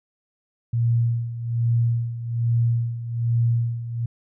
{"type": "tone with tremolo", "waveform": "sine", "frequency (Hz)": 117.3, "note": "A#2", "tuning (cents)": 11, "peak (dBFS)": -16, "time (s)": [0.73, 4.06], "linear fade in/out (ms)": 5, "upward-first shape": "sine", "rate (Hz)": 1.2, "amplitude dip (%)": 75, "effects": []}